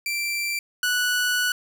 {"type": "tone pair in turn", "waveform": "sawtooth", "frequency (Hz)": [2349, 1476.7], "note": ["D7", "F#6"], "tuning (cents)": [0, -4], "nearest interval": "minor sixth", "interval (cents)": 804, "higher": "first", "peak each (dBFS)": [-21, -17], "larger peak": "second", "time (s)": [[0.06, 0.59], [0.83, 1.52]], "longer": "second", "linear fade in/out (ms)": 2, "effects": []}